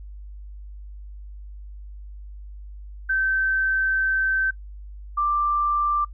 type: tone pair in turn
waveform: sine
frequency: 1546 / 1180.1 Hz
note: G6 / D6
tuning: -24 / +8 cents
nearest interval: perfect fourth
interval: 468 cents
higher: first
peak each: -19 dBFS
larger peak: neither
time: 3.09-4.51 / 5.17-6.05 s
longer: first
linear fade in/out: 10 ms
effects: noise-tail reverb RT60 0.1 s tail -22 dB re dry + added 50 Hz sine -36 dBFS peak until 6.13 s